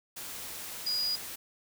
sine tone in noise, 4900 Hz, D#8, 27 cents flat, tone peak -28 dBFS, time 0.86-1.16 s, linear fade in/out 10 ms, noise white, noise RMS -41 dBFS, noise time 0.16-1.36 s, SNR +10 dB, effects none

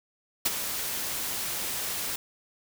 white noise with ADSR envelope, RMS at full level -22 dBFS, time 0.45-2.16 s, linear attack 11 ms, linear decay 26 ms, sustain -10 dB, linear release 4 ms, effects none

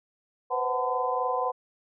sine tone cluster, 498.3 / 522 / 744 / 890 / 1016 Hz, B4 / C5 / F#5 / A5 / B5, +15 / -4 / +9 / +20 / +49 cents, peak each -31 / -34 / -30 / -35 / -29 dBFS, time 0.5-1.52 s, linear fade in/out 20 ms, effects none

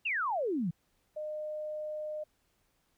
sine exponential sweep, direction down, 2879 to 152.6 Hz, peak -29 dBFS, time 0.05-0.71 s, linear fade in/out 10 ms
sine tone, 610 Hz, D#5, 34 cents flat, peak -35 dBFS, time 1.16-2.24 s, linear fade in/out 10 ms
effects pink hiss -74 dBFS RMS until 2.97 s

